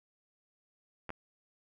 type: clicks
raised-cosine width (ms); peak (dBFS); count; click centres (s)
0.5; -25 / -24; 2; 1.093 / 1.104
effects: none